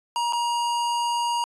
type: tone with dropouts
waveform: square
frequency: 948 Hz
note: A#5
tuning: 29 cents sharp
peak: -23 dBFS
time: 0.16-1.44 s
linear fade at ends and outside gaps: 1 ms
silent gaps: 0.325-0.332 s
effects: resampled to 22050 Hz